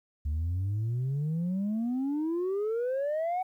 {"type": "exponential sweep", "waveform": "sine", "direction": "up", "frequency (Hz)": [72.2, 757], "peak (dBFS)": -25, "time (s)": [0.25, 3.43], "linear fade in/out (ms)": 10, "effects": ["tanh soft clip ceiling -26 dBFS", "11-bit"]}